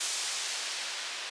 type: noise with low-pass filter sweep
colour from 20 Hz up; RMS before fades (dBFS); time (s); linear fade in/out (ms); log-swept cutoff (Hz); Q
blue; -35; 0-1.3; 10; 7100 to 3200; 0.75
effects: high-pass 400 Hz 12 dB/octave + resampled to 22050 Hz